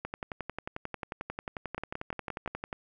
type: two click trains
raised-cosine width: 0.5 ms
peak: -20 / -20 dBFS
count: 31 / 5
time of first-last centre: 0.05-2.729 / 1.78-2.477 s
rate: 11.2 / 5.74 Hz
effects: none